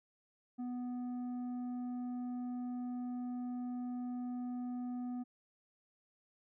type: tone with tanh clipping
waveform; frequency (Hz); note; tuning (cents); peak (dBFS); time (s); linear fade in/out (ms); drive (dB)
triangle; 246.9; B3; 0; -39; 0.58-5.24; 20; 11
effects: none